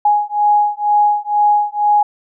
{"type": "beating tone pair", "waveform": "sine", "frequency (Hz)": [830.6, 832.7], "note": ["G#5", "G#5"], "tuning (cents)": [0, 4], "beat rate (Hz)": 2.1, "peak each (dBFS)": -14, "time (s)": [0.05, 2.03], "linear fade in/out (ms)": 5, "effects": []}